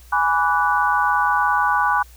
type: chord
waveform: sine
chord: G# half-diminished seventh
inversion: none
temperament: equal with one note detuned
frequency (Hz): 830.6 / 987.8 / 1153.8 / 1480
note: G#5 / B5 / D6 / F#6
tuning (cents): 0 / 0 / -31 / 0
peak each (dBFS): -21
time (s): 0.12-2.03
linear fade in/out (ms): 10
effects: added 60 Hz sine -43 dBFS peak until 2.16 s + white hiss -51 dBFS RMS until 2.16 s